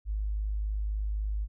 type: tone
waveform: sine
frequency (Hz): 51.91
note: G#1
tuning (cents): 0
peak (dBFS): -28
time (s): 0.05-1.48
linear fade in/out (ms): 50
effects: none